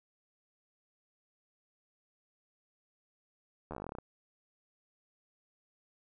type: slowing click train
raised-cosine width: 1 ms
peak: -27 dBFS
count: 14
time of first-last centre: 3.71-3.985 s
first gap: 12 ms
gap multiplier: 1.09
effects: none